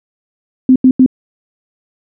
sine tone bursts, 258 Hz, C4, 24 cents flat, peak -3 dBFS, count 3, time 0.69-1.062 s, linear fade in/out 2 ms, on 68 ms, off 84 ms, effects none

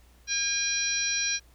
harmonic tone, 810 Hz, G#5, 43 cents flat, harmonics 2 / 3 / 4 / 5 / 6 / 7, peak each -34 / -32 / -38 / -33 / -40 / -28 dBFS, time 0.27-1.4 s, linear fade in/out 50 ms, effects added 60 Hz sine -55 dBFS peak until 1.54 s + pink hiss -62 dBFS RMS until 1.54 s

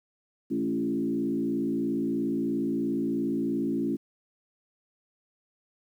sine tone with frequency modulation, 277.2 Hz, C#4, in tune, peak -25 dBFS, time 0.5-3.97 s, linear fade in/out 20 ms, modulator 57 Hz, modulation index 1.3, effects 10-bit

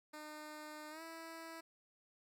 10% pulse tone with pitch glide, 303.9 to 327.6 Hz, D#4 to E4, -41 to -11 cents, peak -40 dBFS, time 0.13-1.61 s, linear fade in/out 10 ms, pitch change +130 cents, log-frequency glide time 0.9-1.02 s, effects none

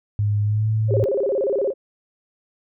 sine tone with pitch glide, 103.8 to 109.34 Hz, G#2 to A2, 0 to -10 cents, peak -17 dBFS, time 0.19-1.04 s, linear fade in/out 0 ms, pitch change +90 cents, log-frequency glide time 0.43-0.69 s
sine tone with vibrato, 465.9 Hz, A#4, 1 cent flat, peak -18 dBFS, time 0.88-1.74 s, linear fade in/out 50 ms, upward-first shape square, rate 17 Hz, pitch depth 260 cents each way
effects none

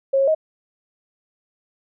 sine tone with pitch steps, 542 / 545 / 629 Hz, C#5 / C#5 / D#5, -39 / -29 / +19 cents, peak -14 dBFS, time 0.13-0.349 s, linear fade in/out 10 ms, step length 73 ms, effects none

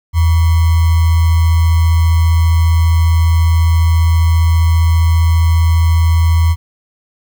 sine tone with sample-and-hold, 82.41 Hz, E2, in tune, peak -7 dBFS, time 0.13-6.56 s, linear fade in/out 50 ms, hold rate 1050 Hz, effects none

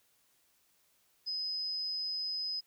sine tone with amplitude modulation, 5040 Hz, D#8, 21 cents sharp, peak -32 dBFS, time 1.26-2.61 s, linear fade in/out 20 ms, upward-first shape sine, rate 165 Hz, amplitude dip 30%, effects white hiss -71 dBFS RMS until 2.66 s

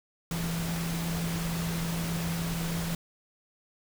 sine tone in noise, 167.5 Hz, E3, 28 cents sharp, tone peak -30 dBFS, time 0.31-2.95 s, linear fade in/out 2 ms, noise pink, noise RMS -36 dBFS, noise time 0.31-2.95 s, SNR +3 dB, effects none

